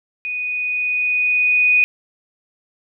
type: tone with level ramp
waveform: sine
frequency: 2481 Hz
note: D#7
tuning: 6 cents flat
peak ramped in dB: -22 to -10 dBFS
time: 0.25-1.84 s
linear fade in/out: 0 ms
effects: none